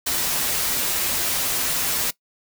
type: noise with comb filter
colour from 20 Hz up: white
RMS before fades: -23 dBFS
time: 0.06-2.11 s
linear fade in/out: 10 ms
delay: 9.6 ms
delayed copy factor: -0.5
effects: noise-tail reverb RT60 0.1 s tail -20 dB re dry